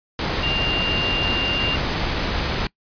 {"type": "tone in noise", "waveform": "sine", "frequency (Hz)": 2794, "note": "F7", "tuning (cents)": 0, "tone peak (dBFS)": -21, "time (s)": [0.43, 1.76], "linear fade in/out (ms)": 2, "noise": "pink", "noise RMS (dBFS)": -23, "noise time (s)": [0.19, 2.67], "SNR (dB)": -1, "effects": ["noise-tail reverb RT60 0.1 s tail -23 dB re dry", "resampled to 11025 Hz"]}